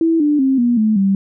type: tone with pitch steps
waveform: sine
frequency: 328.2 / 295.8 / 266.6 / 240.3 / 216.5 / 195.15 Hz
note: E4 / D4 / C4 / B3 / A3 / G3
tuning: -8 / +13 / +33 / -47 / -28 / -8 cents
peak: -11 dBFS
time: 0.01-1.15 s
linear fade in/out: 2 ms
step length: 190 ms
effects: none